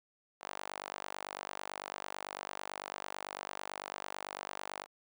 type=tone with high-pass filter; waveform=sawtooth; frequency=49 Hz; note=G1; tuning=in tune; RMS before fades=-44 dBFS; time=0.4-4.87 s; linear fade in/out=50 ms; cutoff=780 Hz; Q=1.5; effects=none